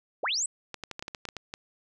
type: linear sweep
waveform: sine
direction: up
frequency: 293.7 to 8372 Hz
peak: -26 dBFS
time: 0.23-0.46 s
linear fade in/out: 5 ms
type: clicks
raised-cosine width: 0.2 ms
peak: -19 dBFS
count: 11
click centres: 0.743 / 0.837 / 0.913 / 0.994 / 1.025 / 1.081 / 1.148 / 1.253 / 1.288 / 1.367 / 1.539 s
effects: none